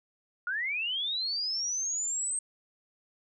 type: linear sweep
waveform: sine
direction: up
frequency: 1396 to 8372 Hz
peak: -29 dBFS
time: 0.47-2.39 s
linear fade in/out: 2 ms
effects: none